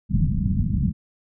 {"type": "low-pass noise", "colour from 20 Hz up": "white", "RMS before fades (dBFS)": -21, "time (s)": [0.09, 0.93], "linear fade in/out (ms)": 50, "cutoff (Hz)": 210, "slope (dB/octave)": 48, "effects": []}